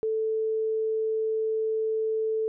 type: tone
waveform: sine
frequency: 440 Hz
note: A4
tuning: in tune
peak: -24 dBFS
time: 0.03-2.48 s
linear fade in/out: 0 ms
effects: none